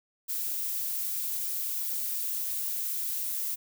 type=noise; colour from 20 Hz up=violet; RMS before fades=-32 dBFS; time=0.28-3.56 s; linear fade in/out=20 ms; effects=none